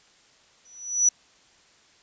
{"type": "tone with exponential growth", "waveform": "sine", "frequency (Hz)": 5910, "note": "F#8", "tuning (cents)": -3, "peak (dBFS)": -13, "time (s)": [0.65, 1.09], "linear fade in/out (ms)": 5, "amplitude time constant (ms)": 94, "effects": ["white hiss -58 dBFS RMS until 2.02 s", "resampled to 16000 Hz"]}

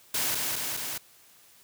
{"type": "noise with echo", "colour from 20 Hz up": "white", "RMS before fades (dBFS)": -28, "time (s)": [0.14, 0.35], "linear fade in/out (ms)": 5, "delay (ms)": 210, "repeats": 3, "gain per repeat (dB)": -2, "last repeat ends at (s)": 0.98, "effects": ["white hiss -57 dBFS RMS until 1.63 s", "high-pass 60 Hz 12 dB/octave"]}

